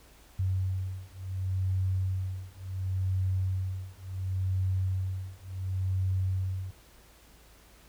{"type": "beating tone pair", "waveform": "sine", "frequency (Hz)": [93.6, 94.3], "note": ["F#2", "F#2"], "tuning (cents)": [20, 33], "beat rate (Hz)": 0.7, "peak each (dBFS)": -31, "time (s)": [0.39, 6.71], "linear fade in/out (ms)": 5, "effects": ["added 55 Hz sine -58 dBFS peak until 7.88 s", "pink hiss -58 dBFS RMS until 7.88 s"]}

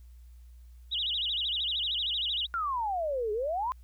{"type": "tone with vibrato", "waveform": "sine", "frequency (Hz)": 3329, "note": "G#7", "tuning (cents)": 3, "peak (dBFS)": -28, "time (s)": [0.91, 2.47], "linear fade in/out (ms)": 20, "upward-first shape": "sine", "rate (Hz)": 13, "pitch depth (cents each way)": 270}
{"type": "exponential two-way sweep", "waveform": "sine", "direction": "down then up", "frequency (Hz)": [1421, 410.2, 1063], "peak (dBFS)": -28, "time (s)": [2.54, 3.72], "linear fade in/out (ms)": 0, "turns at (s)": 3.32}
{"effects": ["added 60 Hz sine -48 dBFS peak until 3.83 s", "white hiss -71 dBFS RMS until 3.83 s"]}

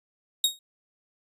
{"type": "tone with exponential decay", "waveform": "sawtooth", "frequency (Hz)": 3755, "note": "A#7", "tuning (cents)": 12, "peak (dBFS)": -13, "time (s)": [0.44, 0.59], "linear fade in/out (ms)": 2, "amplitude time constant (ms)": 31, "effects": ["resampled to 32000 Hz"]}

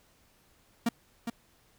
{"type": "tone with echo", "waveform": "45% pulse", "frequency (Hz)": 233.1, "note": "A#3", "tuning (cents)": 0, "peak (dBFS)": -24, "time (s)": [0.86, 0.89], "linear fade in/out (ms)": 5, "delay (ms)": 410, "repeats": 1, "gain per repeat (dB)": -7, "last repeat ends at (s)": 1.3, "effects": ["pink hiss -65 dBFS RMS until 1.78 s"]}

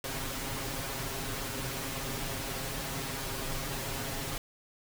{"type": "noise with comb filter", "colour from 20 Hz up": "pink", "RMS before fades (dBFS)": -36, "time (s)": [0.04, 4.38], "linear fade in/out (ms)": 2, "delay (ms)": 7.4, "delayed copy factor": 0.9, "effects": []}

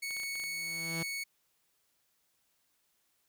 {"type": "tone", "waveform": "sawtooth", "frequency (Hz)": 2217, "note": "C#7", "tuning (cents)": 0, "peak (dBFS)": -32, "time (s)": [0.02, 1.24], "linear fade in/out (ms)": 10}
{"type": "clicks", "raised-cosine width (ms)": 0.3, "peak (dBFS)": -34, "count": 7, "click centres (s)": [0.108, 0.167, 0.2, 0.234, 0.355, 0.399, 0.438]}
{"type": "tone with exponential growth", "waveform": "sawtooth", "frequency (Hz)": 164.81, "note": "E3", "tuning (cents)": 0, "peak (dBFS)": -30, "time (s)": [0.29, 1.03], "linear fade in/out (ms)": 5, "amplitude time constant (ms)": 160}
{"effects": ["white hiss -75 dBFS RMS until 3.28 s"]}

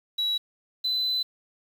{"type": "tone pair in turn", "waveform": "sine", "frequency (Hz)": [3900, 4019], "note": ["B7", "B7"], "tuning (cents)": [-23, 30], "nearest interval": "minor second", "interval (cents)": 53, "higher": "second", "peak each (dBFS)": -22, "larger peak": "neither", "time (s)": [[0.18, 0.38], [0.84, 1.23]], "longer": "second", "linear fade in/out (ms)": 10, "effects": ["tanh soft clip ceiling -20 dBFS", "8-bit"]}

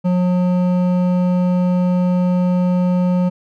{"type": "tone with hard clipping", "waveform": "triangle", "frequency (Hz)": 180, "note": "F#3", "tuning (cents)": -47, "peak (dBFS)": -15, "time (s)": [0.04, 3.3], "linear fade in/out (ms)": 20, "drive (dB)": 14, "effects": []}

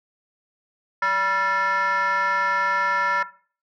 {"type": "tone with frequency modulation", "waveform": "sine", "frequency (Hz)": 1364, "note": "F6", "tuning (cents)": -41, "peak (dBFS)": -16, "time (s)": [1.02, 3.23], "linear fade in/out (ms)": 5, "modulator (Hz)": 394, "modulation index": 1.2, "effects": ["noise-tail reverb RT60 0.4 s tail -17 dB re dry", "tanh soft clip ceiling -17 dBFS"]}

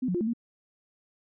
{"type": "tone with pitch steps", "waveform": "sine", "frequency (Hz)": [255.2, 180.7, 351, 219.3, 234.1], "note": ["C4", "F#3", "F4", "A3", "A#3"], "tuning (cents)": [-43, -41, 9, -6, 8], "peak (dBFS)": -25, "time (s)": [0.02, 0.335], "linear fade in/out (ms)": 10, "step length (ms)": 63, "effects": []}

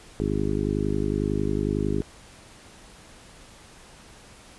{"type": "harmonic tone", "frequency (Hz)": 51, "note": "G#1", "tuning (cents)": -31, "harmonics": [1, 2, 3, 4, 5, 6, 7, 8], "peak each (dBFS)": [-31, -31, -31, -31, -31, -31, -31, -31], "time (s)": [0.2, 2.02], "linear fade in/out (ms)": 0, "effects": ["pink hiss -49 dBFS RMS until 4.58 s", "resampled to 24000 Hz"]}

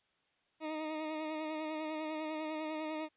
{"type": "tone with vibrato", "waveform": "20% pulse", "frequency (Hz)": 311.1, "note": "D#4", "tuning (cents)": 0, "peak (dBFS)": -32, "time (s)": [0.6, 3.09], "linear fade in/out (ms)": 50, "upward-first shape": "sine", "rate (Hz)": 10, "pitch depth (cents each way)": 30, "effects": ["white hiss -75 dBFS RMS until 3.16 s", "resampled to 8000 Hz"]}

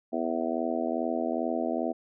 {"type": "harmonic tone", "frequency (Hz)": 82.41, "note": "E2", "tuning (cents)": 0, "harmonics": [3, 4, 5, 6, 7, 8, 9], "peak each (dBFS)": [-32, -33, -38, -37, -38, -32, -37], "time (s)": [0.12, 1.93], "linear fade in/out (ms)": 20, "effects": []}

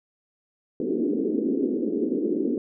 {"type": "band-pass noise", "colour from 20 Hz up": "pink", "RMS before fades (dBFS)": -25, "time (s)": [0.8, 2.58], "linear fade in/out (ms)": 2, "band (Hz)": [230, 420], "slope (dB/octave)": 48, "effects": []}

